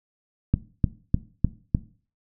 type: click train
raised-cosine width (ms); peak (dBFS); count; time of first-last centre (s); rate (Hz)
5; -6; 5; 0.54-1.748; 3.31
effects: noise-tail reverb RT60 0.4 s tail -17 dB re dry